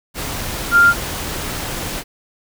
sine tone in noise, 1396.9 Hz, F6, in tune, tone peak -7 dBFS, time 0.71-0.94 s, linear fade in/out 50 ms, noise pink, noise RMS -25 dBFS, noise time 0.14-2.04 s, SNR +15 dB, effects none

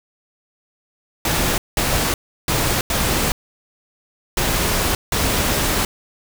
pink noise bursts at uneven times, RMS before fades -19 dBFS, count 6, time 1.25-1.58 / 1.77-2.14 / 2.48-2.81 / 2.9-3.32 / 4.37-4.95 / 5.12-5.85 s, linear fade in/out 2 ms, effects none

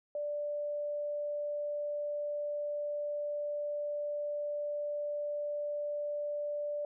sine tone, 587.3 Hz, D5, in tune, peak -33 dBFS, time 0.15-6.85 s, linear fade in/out 2 ms, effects none

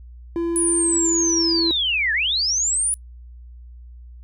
triangle tone with pitch glide, 338.2 to 332.6 Hz, E4 to E4, +44 to +16 cents, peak -18 dBFS, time 0.36-1.71 s, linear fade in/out 0 ms, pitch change -28 cents, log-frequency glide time 0.78-0.97 s
sine linear two-way sweep, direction down then up, 9956 to 1661.2 to 9956 Hz, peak -18 dBFS, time 0.56-2.94 s, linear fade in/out 0 ms, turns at 2.13 s
effects noise-tail reverb RT60 0.1 s tail -23 dB re dry + added 60 Hz sine -38 dBFS peak until 4.23 s

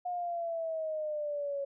sine exponential sweep, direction down, 721 to 554.4 Hz, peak -32 dBFS, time 0.05-1.65 s, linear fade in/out 10 ms, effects none

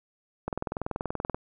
click train, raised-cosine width 1 ms, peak -16 dBFS, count 19, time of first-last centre 0.48-1.345 s, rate 20.8 Hz, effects none

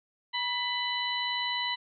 harmonic tone with a mistuned harmonic, 997 Hz, B5, 16 cents sharp, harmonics 1 / 2 / 3 / 4, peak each -34 / -34 / -34 / -34 dBFS, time 0.33-1.76 s, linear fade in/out 20 ms, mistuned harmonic 1, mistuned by -52 cents, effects none

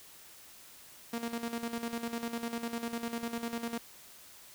sawtooth tone with tremolo, 233.1 Hz, A#3, in tune, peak -29 dBFS, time 1.13-3.78 s, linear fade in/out 5 ms, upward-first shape square, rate 10 Hz, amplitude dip 65%, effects white hiss -54 dBFS RMS until 4.54 s

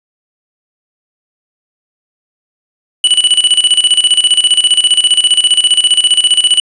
square tone with tremolo, 2960 Hz, F#7, in tune, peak -5 dBFS, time 3.04-6.6 s, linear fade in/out 2 ms, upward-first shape square, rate 15 Hz, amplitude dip 75%, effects resampled to 24000 Hz + 7-bit

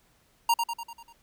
square tone with echo, 932.3 Hz, A#5, in tune, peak -20 dBFS, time 0.49-0.54 s, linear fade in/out 5 ms, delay 98 ms, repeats 6, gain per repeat -5 dB, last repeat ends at 1.128 s, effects pink hiss -65 dBFS RMS until 1.22 s

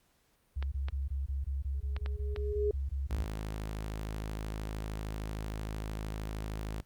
sine tone bursts, 68.2 Hz, C#2, 28 cents flat, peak -31 dBFS, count 15, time 0.56-3.254 s, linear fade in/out 10 ms, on 160 ms, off 21 ms
clicks, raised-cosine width 0.3 ms, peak -25 dBFS, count 5, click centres 0.626 / 0.885 / 1.965 / 2.061 / 2.362 s
sine tone with exponential growth, 415.3 Hz, G#4, in tune, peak -26 dBFS, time 1.74-2.71 s, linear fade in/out 2 ms, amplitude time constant 210 ms
sawtooth tone, 53.1 Hz, G#1, 39 cents sharp, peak -32 dBFS, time 3.1-6.81 s, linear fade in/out 5 ms
effects pink hiss -71 dBFS RMS until 6.85 s + Opus 48 kbps

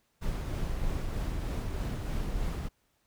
brown noise with tremolo, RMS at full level -31 dBFS, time 0.21-2.69 s, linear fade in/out 20 ms, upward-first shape triangle, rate 3.2 Hz, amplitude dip 30%, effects pink hiss -73 dBFS RMS until 3.06 s

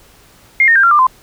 sine tone with pitch steps, 2124 / 1838.4 / 1591.2 / 1377.2 / 1192.1 / 1031.8 Hz, C7 / A#6 / G6 / F6 / D6 / C6, +25 / -25 / +25 / -25 / +26 / -24 cents, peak -6 dBFS, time 0.6-1.068 s, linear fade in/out 2 ms, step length 78 ms, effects pink hiss -46 dBFS RMS until 1.22 s

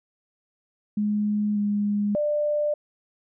sine tone with pitch steps, 208.9 / 205.7 / 594 Hz, G#3 / G#3 / D5, +10 / -16 / +20 cents, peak -21 dBFS, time 0.97-2.74 s, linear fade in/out 5 ms, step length 590 ms, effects none

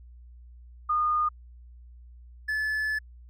sine / triangle tone pair in turn, 1223 / 1729.6 Hz, D#6 / A6, -30 / -30 cents, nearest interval tritone, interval 600 cents, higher second, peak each -22 / -24 dBFS, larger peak first, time 0.89-1.29 / 2.48-2.99 s, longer second, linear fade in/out 10 ms, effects added 60 Hz sine -46 dBFS peak until 3.29 s

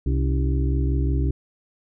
harmonic tone with a mistuned harmonic, 65.2 Hz, C2, 5 cents flat, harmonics 1 / 2 / 4 / 5 / 6, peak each -20 / -25 / -30 / -33 / -35 dBFS, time 0.06-1.31 s, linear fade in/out 5 ms, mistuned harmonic 4, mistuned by +120 cents, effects none

